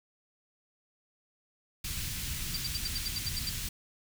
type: band-stop noise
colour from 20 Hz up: pink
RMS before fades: -36 dBFS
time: 1.84-3.69 s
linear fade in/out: 5 ms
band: 140 to 2600 Hz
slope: 12 dB/octave
type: tone bursts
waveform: sine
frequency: 4700 Hz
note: D8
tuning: 1 cent sharp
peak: -31 dBFS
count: 10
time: 2.54-3.495 s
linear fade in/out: 5 ms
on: 28 ms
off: 75 ms
effects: none